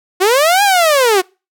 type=linear two-way sweep; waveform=sawtooth; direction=up then down; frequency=352.4 to 830.6 to 352.4 Hz; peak=-5 dBFS; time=0.2-1.22 s; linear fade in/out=20 ms; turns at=0.63 s; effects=noise-tail reverb RT60 0.3 s tail -26 dB re dry